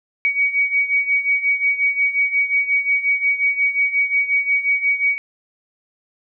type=beating tone pair; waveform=sine; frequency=2255 / 2260.6 Hz; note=C#7 / C#7; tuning=+29 / +33 cents; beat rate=5.6 Hz; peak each=-17 / -21 dBFS; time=0.25-5.18 s; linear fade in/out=0 ms; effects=none